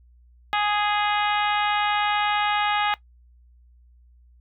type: harmonic tone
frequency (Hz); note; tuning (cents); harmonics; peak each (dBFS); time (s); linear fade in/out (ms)
415.3; G#4; 0; 2 / 3 / 4 / 5 / 6 / 7 / 8 / 9; -23 / -27 / -29 / -31 / -33 / -34 / -35 / -36; 0.53-2.94; 0
effects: noise-tail reverb RT60 0.1 s tail -18 dB re dry + added 60 Hz sine -51 dBFS peak until 4.4 s